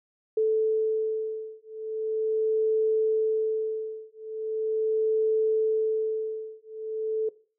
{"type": "beating tone pair", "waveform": "sine", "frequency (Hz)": [437.9, 438.3], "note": ["A4", "A4"], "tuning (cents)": [-8, -7], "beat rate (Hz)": 0.4, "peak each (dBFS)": -26, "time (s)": [0.37, 7.29], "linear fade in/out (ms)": 5, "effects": ["noise-tail reverb RT60 0.4 s tail -19 dB re dry"]}